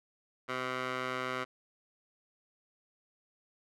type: tone with band-pass filter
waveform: 15% pulse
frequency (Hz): 128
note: C3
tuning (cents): -38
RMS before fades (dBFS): -36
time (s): 0.48-1.45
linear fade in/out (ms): 20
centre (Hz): 1500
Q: 1.1
effects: none